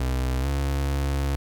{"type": "tone with pitch glide", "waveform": "35% pulse", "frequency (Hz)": [64, 69.39], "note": ["C2", "C#2"], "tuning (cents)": [-38, 2], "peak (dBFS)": -21, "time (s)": [0, 1.36], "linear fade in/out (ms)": 5, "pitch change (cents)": 140, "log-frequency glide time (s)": [0.4, 0.47], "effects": ["10-bit"]}